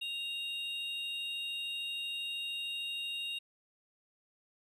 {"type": "tone pair together", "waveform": "triangle", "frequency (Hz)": [2794, 3747], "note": ["F7", "A#7"], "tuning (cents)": [0, 8], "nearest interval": "perfect fourth", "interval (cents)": 508, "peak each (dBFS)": [-36, -39], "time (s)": [0.01, 3.39], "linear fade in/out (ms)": 10, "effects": ["resampled to 32000 Hz"]}